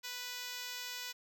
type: tone with high-pass filter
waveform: 5% pulse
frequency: 493.9 Hz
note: B4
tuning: in tune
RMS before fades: -43 dBFS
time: 0.03-1.13 s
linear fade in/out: 20 ms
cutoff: 1000 Hz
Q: 0.51
effects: none